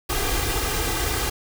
pink noise with comb filter, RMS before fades -24 dBFS, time 0.09-1.3 s, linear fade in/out 10 ms, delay 2.5 ms, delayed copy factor +0.75, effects none

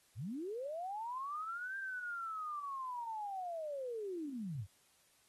sine linear two-way sweep, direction up then down, 82.1 to 1594 to 82.1 Hz, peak -39 dBFS, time 0.15-4.67 s, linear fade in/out 50 ms, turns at 1.77 s, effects white hiss -70 dBFS RMS until 5.28 s + AAC 32 kbps

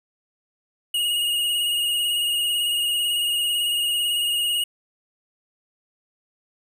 square tone with vibrato, 2868 Hz, F7, 45 cents sharp, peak -21 dBFS, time 0.94-4.64 s, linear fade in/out 5 ms, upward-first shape sine, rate 18 Hz, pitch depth 30 cents each way, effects none

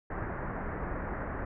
pink low-pass noise, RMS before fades -36 dBFS, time 0.1-1.45 s, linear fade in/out 5 ms, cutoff 1900 Hz, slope 48 dB/octave, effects none

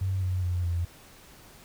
sine tone with pitch steps, 95 / 91.92 / 88.95 / 86.07 Hz, F#2 / F#2 / F2 / F2, +46 / -11 / +32 / -25 cents, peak -25 dBFS, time 0.01-0.85 s, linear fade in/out 5 ms, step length 210 ms, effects pink hiss -52 dBFS RMS until 1.64 s

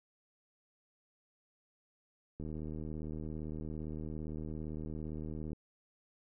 click train, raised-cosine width 3 ms, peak -30 dBFS, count 244, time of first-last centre 2.4-5.531 s, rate 77.6 Hz, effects none

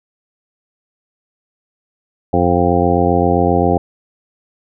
harmonic tone, 87.6 Hz, F2, 6 cents sharp, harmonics 1 / 2 / 3 / 4 / 5 / 6 / 8 / 9, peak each -19 / -19 / -19 / -19 / -19 / -19 / -19 / -19 dBFS, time 2.33-3.78 s, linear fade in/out 5 ms, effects none

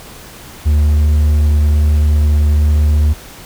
triangle tone, 74.9 Hz, D2, 35 cents sharp, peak -6 dBFS, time 0.65-3.14 s, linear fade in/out 20 ms, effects pink hiss -35 dBFS RMS until 3.45 s

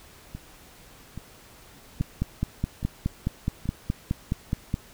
two click trains, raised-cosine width 5 ms, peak -23 / -12 dBFS, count 5 / 14, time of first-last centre 0.35-3.656 / 2.01-4.741 s, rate 1.21 / 4.76 Hz, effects pink hiss -51 dBFS RMS until 4.93 s

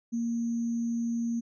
sine tone with sample-and-hold, 233.1 Hz, A#3, in tune, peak -27 dBFS, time 0.12-1.41 s, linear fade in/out 20 ms, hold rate 6300 Hz, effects resampled to 22050 Hz

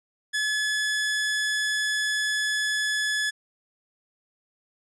sawtooth tone, 1711 Hz, A6, 49 cents flat, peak -20 dBFS, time 0.33-3.31 s, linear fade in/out 20 ms, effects resampled to 22050 Hz

